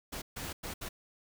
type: noise bursts at uneven times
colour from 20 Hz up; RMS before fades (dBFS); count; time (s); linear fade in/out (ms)
pink; -40; 4; 0.12-0.22 / 0.36-0.53 / 0.63-0.74 / 0.81-0.89; 10
effects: none